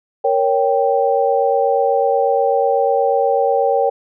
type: chord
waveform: sine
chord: G diminished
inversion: first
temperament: equal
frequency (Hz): 466.2 / 554.4 / 784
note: Bb4 / Db5 / G5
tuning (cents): 0 / 0 / 0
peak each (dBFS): -17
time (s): 0.24-3.9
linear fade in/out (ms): 10
effects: none